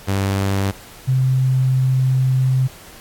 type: tone pair in turn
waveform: sawtooth / sine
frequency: 97.9 / 130.25 Hz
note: G2 / C3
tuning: -2 / -7 cents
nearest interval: perfect fourth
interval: 495 cents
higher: second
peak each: -13 dBFS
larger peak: neither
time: 0.07-0.72 / 1.07-2.68 s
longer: second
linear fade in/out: 20 ms
effects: pink hiss -41 dBFS RMS until 3 s + AAC 64 kbps